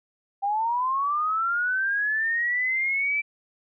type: linear sweep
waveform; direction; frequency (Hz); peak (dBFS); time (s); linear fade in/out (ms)
sine; up; 784 to 2334; -22; 0.42-3.22; 20
effects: none